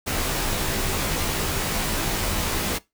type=noise with comb filter; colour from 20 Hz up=pink; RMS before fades=-25 dBFS; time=0.06-2.79 s; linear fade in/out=20 ms; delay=17 ms; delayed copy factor=-0.95; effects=noise-tail reverb RT60 0.2 s tail -20 dB re dry